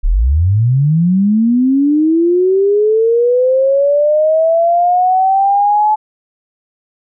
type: linear sweep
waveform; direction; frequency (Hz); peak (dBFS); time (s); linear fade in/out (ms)
sine; up; 30.87 to 861; -8; 0.03-5.96; 20
effects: none